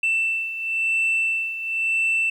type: beating tone pair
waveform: sine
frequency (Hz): 2669 / 2669.97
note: E7 / E7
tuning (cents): +21 / +21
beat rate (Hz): 0.97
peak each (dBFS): -20 / -25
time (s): 0.03-2.3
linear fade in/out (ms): 5
effects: tanh soft clip ceiling -16 dBFS + 9-bit